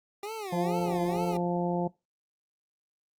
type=tone with vibrato; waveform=25% pulse; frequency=392 Hz; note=G4; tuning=in tune; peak=-31 dBFS; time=0.23-1.37 s; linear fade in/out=2 ms; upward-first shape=sine; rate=2.2 Hz; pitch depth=230 cents each way
type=harmonic tone; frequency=175.1 Hz; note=F3; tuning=5 cents sharp; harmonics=1 / 2 / 3 / 4 / 5; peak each=-29 / -32 / -34 / -35 / -36 dBFS; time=0.52-1.88 s; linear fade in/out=10 ms
effects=noise-tail reverb RT60 0.2 s tail -20 dB re dry + Opus 48 kbps